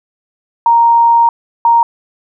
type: tone bursts at uneven times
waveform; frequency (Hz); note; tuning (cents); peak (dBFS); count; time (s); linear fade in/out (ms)
sine; 932.3; A#5; 0; -5; 2; 0.66-1.29 / 1.65-1.83; 2
effects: none